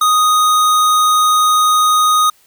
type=tone; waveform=square; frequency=1244 Hz; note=D#6; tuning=1 cent flat; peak=-10 dBFS; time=0.01-2.3 s; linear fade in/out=5 ms; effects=white hiss -52 dBFS RMS until 2.46 s